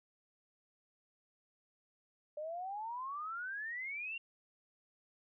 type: exponential sweep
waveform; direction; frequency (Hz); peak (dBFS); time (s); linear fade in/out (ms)
sine; up; 590 to 2794; -39; 2.37-4.18; 5
effects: none